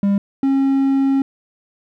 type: tone pair in turn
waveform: triangle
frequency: 200 / 271.6 Hz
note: G3 / C#4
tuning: +35 / -35 cents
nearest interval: perfect fourth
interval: 530 cents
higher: second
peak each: -11 dBFS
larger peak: neither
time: 0.03-0.18 / 0.43-1.22 s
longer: second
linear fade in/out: 2 ms
effects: none